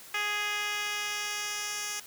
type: tone with band-pass filter sweep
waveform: 10% pulse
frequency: 415.3 Hz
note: G#4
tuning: in tune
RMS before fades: -33 dBFS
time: 0.14-2 s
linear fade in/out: 5 ms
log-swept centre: 2600 to 6400 Hz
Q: 1.1
effects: white hiss -49 dBFS RMS until 2.06 s + high-pass 60 Hz 12 dB/octave